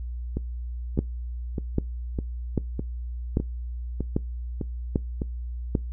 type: two click trains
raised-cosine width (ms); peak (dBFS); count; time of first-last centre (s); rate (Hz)
3; -15 / -9; 9 / 7; 0.37-5.218 / 0.99-5.752; 1.65 / 1.26
effects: noise-tail reverb RT60 0.2 s tail -23 dB re dry + added 60 Hz sine -30 dBFS peak until 5.92 s